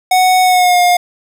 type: tone with pitch glide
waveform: square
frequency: 740 to 711.9 Hz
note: F#5 to F5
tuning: 0 to +33 cents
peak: -8 dBFS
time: 0.11-0.97 s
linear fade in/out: 5 ms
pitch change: -67 cents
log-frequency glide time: 0.42-0.8 s
effects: none